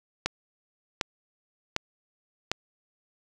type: click train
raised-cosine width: 0.2 ms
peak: -8 dBFS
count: 4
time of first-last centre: 0.26-2.516 s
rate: 1.33 Hz
effects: none